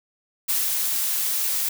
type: noise with ADSR envelope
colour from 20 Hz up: blue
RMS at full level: -22 dBFS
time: 0.48-1.69 s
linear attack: 16 ms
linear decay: 170 ms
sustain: -2 dB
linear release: 5 ms
effects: none